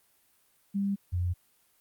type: tone pair in turn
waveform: sine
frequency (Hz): 198.9 / 88.86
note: G3 / F2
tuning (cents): +25 / +31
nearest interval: octave + major second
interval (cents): 1394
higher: first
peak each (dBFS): -26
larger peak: neither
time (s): 0.74-0.96 / 1.12-1.34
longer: neither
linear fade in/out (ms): 20
effects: white hiss -67 dBFS RMS until 1.8 s + Opus 32 kbps